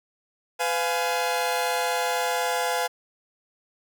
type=chord; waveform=sawtooth; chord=F diminished; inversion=second; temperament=just; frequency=502.9 / 698.5 / 838.1 Hz; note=Cb5 / F5 / Ab5; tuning=+31 / 0 / +16 cents; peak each=-24 dBFS; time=0.59-2.88 s; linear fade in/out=20 ms; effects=none